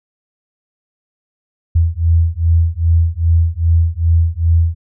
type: beating tone pair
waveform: sine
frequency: 82 / 84.5 Hz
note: E2 / E2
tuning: -9 / +43 cents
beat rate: 2.5 Hz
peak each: -13 dBFS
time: 1.75-4.75 s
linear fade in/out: 10 ms
effects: none